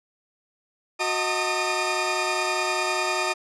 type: tone cluster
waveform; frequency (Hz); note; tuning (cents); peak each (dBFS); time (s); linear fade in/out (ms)
25% pulse; 366.9 / 629 / 902 / 1223 / 2436; F#4 / D#5 / A5 / D#6 / D#7; -15 / +19 / +43 / -30 / -37; -26; 0.99-3.34; 20
effects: resampled to 24000 Hz